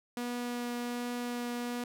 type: tone with vibrato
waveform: sawtooth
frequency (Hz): 242.1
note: B3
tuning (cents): -34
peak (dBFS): -30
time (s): 0.17-1.84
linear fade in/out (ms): 2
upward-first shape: triangle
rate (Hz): 1.3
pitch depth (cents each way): 8
effects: none